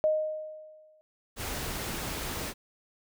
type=tone with exponential decay; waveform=sine; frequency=620 Hz; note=D#5; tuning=6 cents flat; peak=-20 dBFS; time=0.04-1.01 s; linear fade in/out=0 ms; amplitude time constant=210 ms
type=noise; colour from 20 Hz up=pink; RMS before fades=-35 dBFS; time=1.36-2.54 s; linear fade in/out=50 ms
effects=none